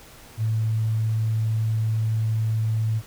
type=tone; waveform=sine; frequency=110.6 Hz; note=A2; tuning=9 cents sharp; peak=-20 dBFS; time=0.37-3.02 s; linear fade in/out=50 ms; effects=pink hiss -47 dBFS RMS until 3.06 s